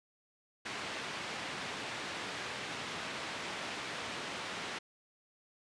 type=band-pass noise; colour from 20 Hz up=white; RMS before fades=-41 dBFS; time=0.65-4.79 s; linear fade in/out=10 ms; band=120 to 2900 Hz; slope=12 dB/octave; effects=resampled to 22050 Hz